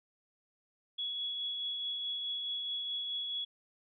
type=tone with tremolo; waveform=sine; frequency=3366 Hz; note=G#7; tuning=23 cents sharp; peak=-33 dBFS; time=0.98-3.45 s; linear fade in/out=10 ms; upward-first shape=triangle; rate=4.7 Hz; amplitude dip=30%; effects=none